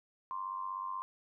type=tone with amplitude modulation; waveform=sine; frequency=1049 Hz; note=C6; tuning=4 cents sharp; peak=-33 dBFS; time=0.31-1.02 s; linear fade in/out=0 ms; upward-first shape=sine; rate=96.3 Hz; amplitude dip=70%; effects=none